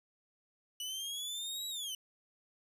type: linear two-way sweep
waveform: sawtooth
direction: up then down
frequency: 2948 to 3903 to 2948 Hz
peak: -35 dBFS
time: 0.8-1.95 s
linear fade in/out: 2 ms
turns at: 1.68 s
effects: resampled to 32000 Hz